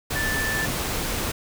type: tone in noise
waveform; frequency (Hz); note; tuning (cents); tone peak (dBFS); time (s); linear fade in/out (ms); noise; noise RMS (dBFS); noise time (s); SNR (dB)
sine; 1760; A6; 0; -25; 0.15-0.66; 10; pink; -27; 0.1-1.32; -1
effects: none